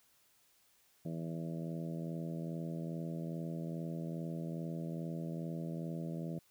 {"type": "harmonic tone", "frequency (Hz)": 82.41, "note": "E2", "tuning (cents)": 0, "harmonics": [2, 3, 4, 5, 6, 7, 8], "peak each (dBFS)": [-39, -46, -47, -53, -53, -51, -53], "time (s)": [1.05, 6.39], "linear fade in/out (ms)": 5, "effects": ["white hiss -70 dBFS RMS until 6.5 s"]}